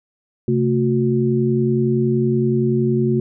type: tone cluster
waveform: sine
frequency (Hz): 132.2 / 222.9 / 363.4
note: C3 / A3 / F#4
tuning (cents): +18 / +23 / -31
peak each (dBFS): -19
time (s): 0.48-3.2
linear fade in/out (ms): 2
effects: none